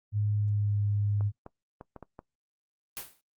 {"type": "tone with pitch glide", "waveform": "sine", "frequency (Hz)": [104.3, 102.69], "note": ["G#2", "G#2"], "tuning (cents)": [8, -19], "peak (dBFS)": -25, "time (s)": [0.12, 1.32], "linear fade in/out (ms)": 50, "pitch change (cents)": -27, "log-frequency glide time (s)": [0.34, 0.77]}
{"type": "clicks", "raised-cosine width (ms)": 1, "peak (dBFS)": -29, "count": 6, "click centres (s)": [1.209, 1.464, 1.811, 1.963, 2.027, 2.191]}
{"type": "noise with exponential decay", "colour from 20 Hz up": "white", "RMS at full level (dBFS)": -34, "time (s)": [2.97, 3.21], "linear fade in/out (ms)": 0, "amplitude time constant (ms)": 51}
{"effects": ["noise-tail reverb RT60 0.1 s tail -20 dB re dry", "Opus 48 kbps"]}